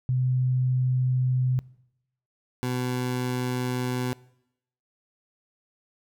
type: tone pair in turn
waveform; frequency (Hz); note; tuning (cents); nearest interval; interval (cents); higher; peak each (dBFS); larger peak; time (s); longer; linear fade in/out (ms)
sine / 20% pulse; 127.6 / 125.41; C3 / B2; -43 / +27; unison; 30; first; -21; neither; 0.09-1.59 / 2.63-4.13; neither; 0
effects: noise-tail reverb RT60 0.8 s tail -22 dB re dry